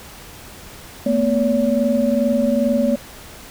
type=tone cluster; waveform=sine; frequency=224.3 / 246.7 / 568 Hz; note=A3 / B3 / C#5; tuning=+34 / -2 / +42 cents; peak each=-19 dBFS; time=1.06-2.96 s; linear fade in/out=5 ms; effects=pink hiss -39 dBFS RMS until 3.5 s